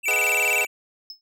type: tone with vibrato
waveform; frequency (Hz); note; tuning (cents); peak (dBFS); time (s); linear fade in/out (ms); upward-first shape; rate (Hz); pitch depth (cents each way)
square; 2493; D#7; +3; -20; 0.03-0.67; 50; square; 19; 130
type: chord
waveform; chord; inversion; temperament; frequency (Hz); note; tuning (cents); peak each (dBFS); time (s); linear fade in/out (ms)
30% pulse; G# minor seventh; none; equal; 415.3 / 493.9 / 622.3 / 740; G#4 / B4 / D#5 / F#5; 0 / 0 / 0 / 0; -30; 0.08-0.65; 2
type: tone with exponential decay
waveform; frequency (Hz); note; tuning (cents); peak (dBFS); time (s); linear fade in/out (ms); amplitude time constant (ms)
triangle; 5210; E8; -21; -30; 1.1-1.21; 1; 23
effects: none